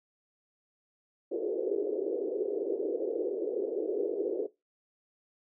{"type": "band-pass noise", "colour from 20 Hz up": "white", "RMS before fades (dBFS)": -32, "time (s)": [1.31, 4.47], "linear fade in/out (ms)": 10, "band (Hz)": [350, 470], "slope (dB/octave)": 48, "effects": ["noise-tail reverb RT60 0.2 s tail -18 dB re dry"]}